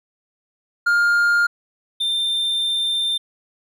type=tone pair in turn; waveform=triangle; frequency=1409 / 3588 Hz; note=F6 / A7; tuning=+15 / +33 cents; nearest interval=octave + major third; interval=1618 cents; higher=second; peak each=-12 / -17 dBFS; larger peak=first; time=0.86-1.47 / 2-3.18 s; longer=second; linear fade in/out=10 ms; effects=none